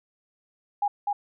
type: tone with echo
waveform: sine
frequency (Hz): 817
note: G#5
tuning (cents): -29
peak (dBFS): -21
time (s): 0.82-0.88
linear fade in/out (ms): 5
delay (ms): 250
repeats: 1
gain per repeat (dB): -2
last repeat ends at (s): 1.13
effects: none